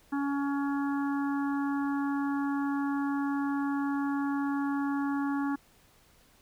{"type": "harmonic tone", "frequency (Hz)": 280.9, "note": "C#4", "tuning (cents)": 23, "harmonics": [1, 3, 4, 5, 6], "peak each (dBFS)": [-28, -38, -40, -42, -44], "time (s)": [0.12, 5.56], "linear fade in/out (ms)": 10, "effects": ["pink hiss -62 dBFS RMS until 6.41 s"]}